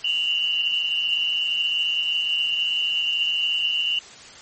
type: tone pair together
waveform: sine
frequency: 2794 / 2954 Hz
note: F7 / F#7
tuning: 0 / -3 cents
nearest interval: minor second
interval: 97 cents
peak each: -23 dBFS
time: 0.04-3.99 s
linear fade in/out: 5 ms
effects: white hiss -43 dBFS RMS until 4.41 s + MP3 32 kbps